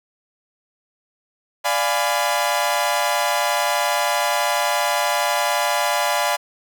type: chord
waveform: sawtooth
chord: D diminished seventh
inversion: none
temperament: equal with one note detuned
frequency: 587.3 / 698.5 / 830.6 / 999.2 Hz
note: D5 / F5 / Ab5 / Cb6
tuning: 0 / 0 / 0 / +20 cents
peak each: -20 dBFS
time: 1.64-6.37 s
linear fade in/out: 20 ms
effects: none